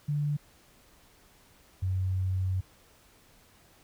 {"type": "tone pair in turn", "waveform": "sine", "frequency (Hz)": [146.83, 93.46], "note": ["D3", "F#2"], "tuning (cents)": [0, 18], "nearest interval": "minor sixth", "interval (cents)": 782, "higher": "first", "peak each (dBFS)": -26, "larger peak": "neither", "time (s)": [[0.08, 0.37], [1.82, 2.61]], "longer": "second", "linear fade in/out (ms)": 10, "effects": ["pink hiss -60 dBFS RMS until 3.83 s"]}